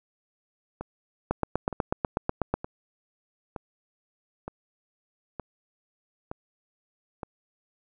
two click trains, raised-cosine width 1 ms, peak -10 / -20 dBFS, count 11 / 8, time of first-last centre 1.31-2.54 / 0.81-7.232 s, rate 8.13 / 1.09 Hz, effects none

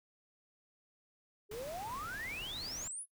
sine exponential sweep, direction up, 400.6 to 10850 Hz, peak -40 dBFS, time 1.49-3.06 s, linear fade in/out 50 ms
pink noise, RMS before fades -49 dBFS, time 1.51-2.88 s, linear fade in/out 5 ms
effects noise-tail reverb RT60 0.1 s tail -18 dB re dry

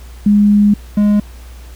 sine / triangle tone pair in turn, 206.2 / 207.1 Hz, G#3 / G#3, -12 / -5 cents, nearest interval unison, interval 7 cents, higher second, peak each -6 dBFS, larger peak neither, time 0.26-0.74 / 0.97-1.2 s, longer first, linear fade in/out 5 ms, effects added 60 Hz sine -31 dBFS peak until 1.75 s + pink hiss -43 dBFS RMS until 1.75 s

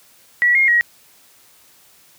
sine tone with pitch steps, 1938 / 2137 / 1901 Hz, B6 / C7 / A#6, -33 / +36 / +33 cents, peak -11 dBFS, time 0.42-0.81 s, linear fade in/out 0 ms, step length 130 ms, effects white hiss -51 dBFS RMS until 2.18 s + high-pass 60 Hz 12 dB/octave

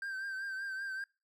triangle tone with vibrato, 1568 Hz, G6, in tune, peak -35 dBFS, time 0.02-1.04 s, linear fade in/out 2 ms, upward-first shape triangle, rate 5.2 Hz, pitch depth 52 cents each way, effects noise-tail reverb RT60 0.3 s tail -25 dB re dry

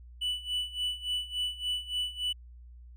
triangle tone with tremolo, 2970 Hz, F#7, 6 cents sharp, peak -26 dBFS, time 0.21-2.33 s, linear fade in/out 10 ms, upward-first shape sine, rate 3.5 Hz, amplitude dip 85%, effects added 60 Hz sine -47 dBFS peak until 2.96 s

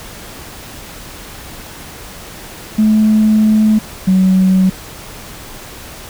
sine tone pair in turn, 215.9 / 187.79 Hz, A3 / F#3, -33 / +26 cents, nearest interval major second, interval 241 cents, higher first, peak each -6 dBFS, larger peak neither, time 2.78-3.79 / 4.07-4.7 s, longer first, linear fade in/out 10 ms, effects tanh soft clip ceiling -3 dBFS + pink hiss -32 dBFS RMS until 6.09 s

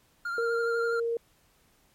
triangle tone with vibrato, 1396.9 Hz, F6, in tune, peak -28 dBFS, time 0.25-1 s, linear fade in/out 5 ms, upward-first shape triangle, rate 12 Hz, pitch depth 35 cents each way
sine tone, 464.6 Hz, A#4, 6 cents flat, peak -26 dBFS, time 0.38-1.17 s, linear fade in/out 2 ms
effects pink hiss -65 dBFS RMS until 1.94 s + MP3 64 kbps

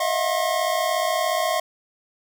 square tone cluster, 625 / 662 / 719 / 1073 Hz, D#5 / E5 / F#5 / C6, +8 / +7 / -50 / +43 cents, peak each -27 dBFS, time 0-1.6 s, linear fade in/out 5 ms, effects none

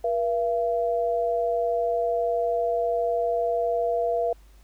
sine tone pair together, 479.5 / 678.1 Hz, A#4 / E5, +49 / +49 cents, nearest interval tritone, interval 600 cents, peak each -25 / -24 dBFS, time 0.04-4.33 s, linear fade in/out 5 ms, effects added 50 Hz sine -49 dBFS peak until 4.63 s + pink hiss -61 dBFS RMS until 4.63 s

